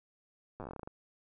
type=slowing click train; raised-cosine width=1 ms; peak=-29 dBFS; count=14; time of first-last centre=0.6-0.875 s; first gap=8 ms; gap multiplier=1.15; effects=none